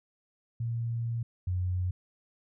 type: tone pair in turn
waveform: sine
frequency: 116.54 / 90.86 Hz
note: A#2 / F#2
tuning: 0 / -31 cents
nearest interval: major third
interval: 431 cents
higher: first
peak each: -29 / -27 dBFS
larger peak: second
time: 0.6-1.23 / 1.47-1.91 s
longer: first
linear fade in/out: 5 ms
effects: none